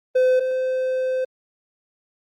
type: tone pair in turn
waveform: triangle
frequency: 511 / 516 Hz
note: C5 / C5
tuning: -41 / -24 cents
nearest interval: unison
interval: 17 cents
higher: second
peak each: -12 / -18 dBFS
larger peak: first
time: 0.15-0.4 / 0.4-1.25 s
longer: second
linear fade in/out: 10 ms
effects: Opus 32 kbps